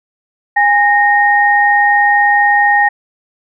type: tone pair together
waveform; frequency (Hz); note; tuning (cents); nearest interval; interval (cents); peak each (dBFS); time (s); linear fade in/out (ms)
sine; 820 / 1855.8; G#5 / A#6; -22 / -8; octave + major second; 1414; -10; 0.56-2.89; 10
effects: none